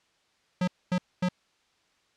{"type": "tone bursts", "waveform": "square", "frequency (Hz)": 181.1, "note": "F#3", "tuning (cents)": -37, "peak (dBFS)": -24, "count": 3, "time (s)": [0.61, 1.288], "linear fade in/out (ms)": 5, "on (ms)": 66, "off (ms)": 240, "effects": ["white hiss -68 dBFS RMS until 2.16 s", "low-pass 5000 Hz 12 dB/octave"]}